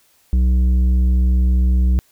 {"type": "tone with tanh clipping", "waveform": "sine", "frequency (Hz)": 62.5, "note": "B1", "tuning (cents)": 21, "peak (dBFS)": -13, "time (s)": [0.33, 1.99], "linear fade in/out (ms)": 0, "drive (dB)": 8, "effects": ["white hiss -57 dBFS RMS until 2.11 s"]}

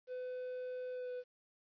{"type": "tone with pitch glide", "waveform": "triangle", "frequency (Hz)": [504, 497.9], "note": ["B4", "B4"], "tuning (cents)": [35, 14], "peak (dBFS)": -38, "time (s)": [0.07, 1.24], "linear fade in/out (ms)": 50, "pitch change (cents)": -21, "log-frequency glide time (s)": [0.92, 1.11], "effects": ["resampled to 11025 Hz", "12-bit"]}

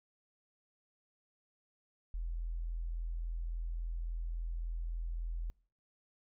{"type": "tone", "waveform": "sine", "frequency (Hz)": 41.79, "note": "E1", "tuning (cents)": 24, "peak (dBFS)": -35, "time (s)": [2.14, 5.5], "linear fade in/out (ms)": 0, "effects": ["noise-tail reverb RT60 0.5 s tail -26 dB re dry"]}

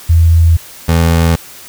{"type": "tone pair in turn", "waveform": ["sine", "25% pulse"], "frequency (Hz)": [83, 83], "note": ["E2", "E2"], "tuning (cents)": [12, 12], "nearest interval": "unison", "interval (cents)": 0, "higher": "neither", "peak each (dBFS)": -4, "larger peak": "neither", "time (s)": [[0.09, 0.57], [0.88, 1.36]], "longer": "neither", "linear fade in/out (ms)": 10, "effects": ["white hiss -34 dBFS RMS until 1.68 s"]}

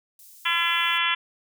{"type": "high-pass noise", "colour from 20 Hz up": "white", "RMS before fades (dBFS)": -49, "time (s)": [0.19, 0.98], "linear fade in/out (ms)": 2, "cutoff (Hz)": 6600, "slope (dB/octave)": 12}
{"type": "harmonic tone", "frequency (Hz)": 339.3, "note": "F4", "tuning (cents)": -50, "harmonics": [3, 4, 5, 6, 7, 8, 9, 10], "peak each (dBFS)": [-29, -29, -29, -29, -29, -29, -29, -29], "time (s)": [0.45, 1.15], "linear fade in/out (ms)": 10}
{"effects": []}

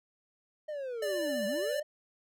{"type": "linear two-way sweep", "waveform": "triangle", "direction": "down then up", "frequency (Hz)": [622.3, 196, 622.3], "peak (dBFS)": -33, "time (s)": [0.68, 1.83], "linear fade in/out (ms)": 10, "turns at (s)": 1.46}
{"type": "tone with vibrato", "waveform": "square", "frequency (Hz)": 587.3, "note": "D5", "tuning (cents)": 0, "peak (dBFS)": -32, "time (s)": [1.02, 1.8], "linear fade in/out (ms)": 5, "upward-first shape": "triangle", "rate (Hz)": 15, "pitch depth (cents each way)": 30}
{"effects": []}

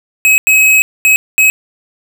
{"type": "tone bursts at uneven times", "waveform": "square", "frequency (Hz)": 2554, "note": "D#7", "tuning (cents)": 45, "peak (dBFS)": -6, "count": 4, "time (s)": [[0.25, 0.38], [0.47, 0.82], [1.05, 1.16], [1.38, 1.5]], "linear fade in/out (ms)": 0, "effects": ["8-bit"]}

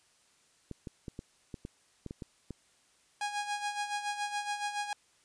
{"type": "clicks", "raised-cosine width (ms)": 3, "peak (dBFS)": -27, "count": 10, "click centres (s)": [0.713, 0.872, 1.082, 1.191, 1.542, 1.651, 2.063, 2.109, 2.222, 2.507]}
{"type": "tone with tremolo", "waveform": "sawtooth", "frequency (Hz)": 824, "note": "G#5", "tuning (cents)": -14, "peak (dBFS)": -27, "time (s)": [3.21, 4.93], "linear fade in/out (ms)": 2, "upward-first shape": "sine", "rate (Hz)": 7.1, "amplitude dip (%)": 65}
{"effects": ["white hiss -67 dBFS RMS until 5.24 s", "resampled to 22050 Hz"]}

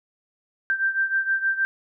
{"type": "beating tone pair", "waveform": "sine", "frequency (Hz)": [1568, 1574.4], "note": ["G6", "G6"], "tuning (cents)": [0, 7], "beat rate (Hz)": 6.4, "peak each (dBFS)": [-22, -26], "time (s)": [0.7, 1.65], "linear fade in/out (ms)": 0, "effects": []}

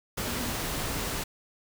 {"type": "tone in noise", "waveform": "sine", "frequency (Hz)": 239.7, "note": "A#3", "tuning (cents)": 48, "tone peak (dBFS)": -38, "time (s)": [0.27, 0.53], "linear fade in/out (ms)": 10, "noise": "pink", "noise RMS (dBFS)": -32, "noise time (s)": [0.17, 1.24], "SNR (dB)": -9, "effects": []}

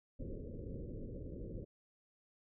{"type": "low-pass noise", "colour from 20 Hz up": "pink", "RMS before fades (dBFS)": -45, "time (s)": [0.19, 1.65], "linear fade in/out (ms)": 10, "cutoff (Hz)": 560, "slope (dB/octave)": 96, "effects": []}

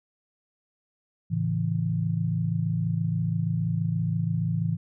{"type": "chord", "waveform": "sine", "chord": "A major", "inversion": "none", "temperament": "equal", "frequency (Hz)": [110, 138.59, 164.81], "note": ["A2", "C#3", "E3"], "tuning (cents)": [0, 0, 0], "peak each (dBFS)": [-28, -31, -26], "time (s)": [1.3, 4.77], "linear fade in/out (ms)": 20, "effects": []}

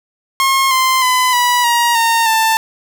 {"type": "tone with pitch steps", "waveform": "sawtooth", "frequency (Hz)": [1076, 1042.4, 1009.8, 978.2, 947.6, 918, 889.3], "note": ["C6", "C6", "B5", "B5", "A#5", "A#5", "A5"], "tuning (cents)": [48, -7, 38, -17, 28, -27, 18], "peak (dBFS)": -7, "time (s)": [0.4, 2.57], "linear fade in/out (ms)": 0, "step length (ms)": 310, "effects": []}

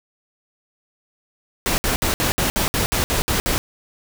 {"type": "noise bursts", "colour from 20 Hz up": "pink", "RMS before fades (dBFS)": -20, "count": 11, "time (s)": [1.66, 3.58], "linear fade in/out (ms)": 0, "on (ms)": 120, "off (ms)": 60, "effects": []}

